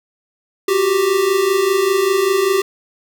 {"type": "tone pair together", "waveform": "square", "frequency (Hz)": [366.9, 392], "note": ["F#4", "G4"], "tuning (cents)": [-15, 0], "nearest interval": "minor second", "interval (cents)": 115, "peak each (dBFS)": [-20, -15], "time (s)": [0.68, 2.62], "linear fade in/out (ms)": 5, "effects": []}